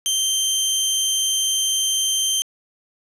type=tone; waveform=20% pulse; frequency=3136 Hz; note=G7; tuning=in tune; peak=-13 dBFS; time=0.06-2.42 s; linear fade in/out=0 ms; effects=resampled to 32000 Hz + 7-bit